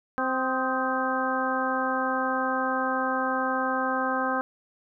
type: harmonic tone with a mistuned harmonic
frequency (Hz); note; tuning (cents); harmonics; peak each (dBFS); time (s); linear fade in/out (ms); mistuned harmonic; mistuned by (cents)
260.8; C4; -5; 1 / 2 / 3 / 4 / 5 / 6; -31 / -31 / -31 / -31 / -31 / -31; 0.18-4.41; 0; 5; -54
effects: none